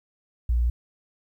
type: tone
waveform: sine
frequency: 59.3 Hz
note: A#1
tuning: 30 cents sharp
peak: -19 dBFS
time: 0.49-0.7 s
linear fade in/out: 5 ms
effects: 10-bit